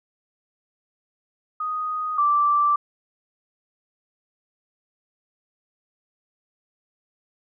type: tone pair in turn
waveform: sine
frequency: 1244.5 / 1170.3 Hz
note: D#6 / D6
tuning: 0 / -6 cents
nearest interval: minor second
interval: 106 cents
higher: first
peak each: -24 / -16 dBFS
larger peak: second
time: 1.6-2.18 / 2.18-2.76 s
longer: neither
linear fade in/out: 5 ms
effects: none